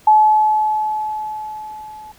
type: tone with level ramp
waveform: sine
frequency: 858 Hz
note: A5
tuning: 44 cents flat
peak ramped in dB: -6 to -34 dBFS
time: 0.07-2.12 s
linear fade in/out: 5 ms
effects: pink hiss -49 dBFS RMS until 2.18 s